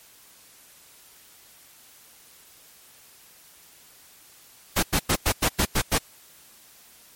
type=noise bursts; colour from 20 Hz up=pink; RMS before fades=-21 dBFS; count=8; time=4.76-5.984 s; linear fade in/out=10 ms; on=69 ms; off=96 ms; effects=white hiss -52 dBFS RMS until 7.15 s + MP3 64 kbps